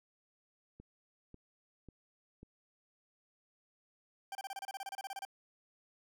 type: click train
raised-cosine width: 3 ms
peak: -39 dBFS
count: 4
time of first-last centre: 0.8-2.43 s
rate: 1.84 Hz
type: tone bursts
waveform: 40% pulse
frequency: 784 Hz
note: G5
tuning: in tune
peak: -39 dBFS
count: 16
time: 4.32-5.251 s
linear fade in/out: 2 ms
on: 31 ms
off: 29 ms
effects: none